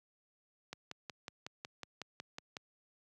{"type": "click train", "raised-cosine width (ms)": 0.2, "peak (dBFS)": -25, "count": 11, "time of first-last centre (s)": [0.73, 2.568], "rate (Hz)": 5.44, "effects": ["high-pass 100 Hz 12 dB/octave"]}